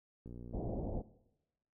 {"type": "click train", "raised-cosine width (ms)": 3, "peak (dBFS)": -36, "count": 34, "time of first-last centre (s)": [0.26, 0.812], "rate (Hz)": 59.8}
{"type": "low-pass noise", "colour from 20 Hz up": "pink", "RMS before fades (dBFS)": -39, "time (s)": [0.53, 1.02], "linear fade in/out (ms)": 10, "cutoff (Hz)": 730, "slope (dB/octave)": 48}
{"effects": ["noise-tail reverb RT60 0.9 s tail -18 dB re dry"]}